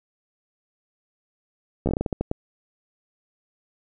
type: slowing click train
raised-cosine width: 2 ms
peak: -10 dBFS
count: 11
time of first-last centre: 1.86-2.314 s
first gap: 13 ms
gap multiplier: 1.26
effects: none